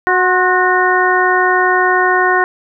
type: harmonic tone with a mistuned harmonic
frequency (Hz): 367.6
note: F#4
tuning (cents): -11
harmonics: 1 / 2 / 3 / 4 / 5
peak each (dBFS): -16 / -16 / -16 / -16 / -16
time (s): 0.07-2.44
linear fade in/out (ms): 0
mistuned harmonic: 3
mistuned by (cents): -49
effects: none